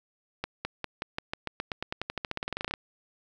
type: accelerating click train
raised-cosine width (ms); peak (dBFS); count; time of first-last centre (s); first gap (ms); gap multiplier
0.3; -15; 26; 0.44-2.739; 210; 0.92
effects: 9-bit